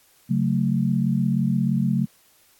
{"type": "chord", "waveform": "sine", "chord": "F# minor", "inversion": "second", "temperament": "just", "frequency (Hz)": [138.75, 185, 222], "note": ["C#3", "F#3", "A3"], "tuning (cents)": [2, 0, 16], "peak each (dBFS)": -23, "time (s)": [0.29, 2.06], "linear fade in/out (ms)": 20, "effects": ["white hiss -58 dBFS RMS until 2.59 s", "AAC 64 kbps"]}